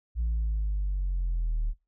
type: linear sweep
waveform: sine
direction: down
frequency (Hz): 58.27 to 37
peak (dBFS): -23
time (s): 0.15-1.74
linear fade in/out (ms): 50
effects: noise-tail reverb RT60 0.2 s tail -17 dB re dry + tanh soft clip ceiling -23 dBFS